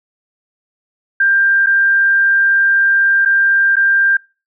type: tone with dropouts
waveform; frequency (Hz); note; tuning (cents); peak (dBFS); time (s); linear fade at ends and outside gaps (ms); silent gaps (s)
sine; 1589; G6; +23; -9; 1.2-4.17; 5; 1.662-1.668 / 3.251-3.257 / 3.757-3.766
effects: noise-tail reverb RT60 0.3 s tail -23 dB re dry